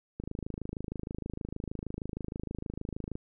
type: click train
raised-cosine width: 3 ms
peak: -23 dBFS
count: 79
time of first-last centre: 0.2-3.155 s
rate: 26.4 Hz
effects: none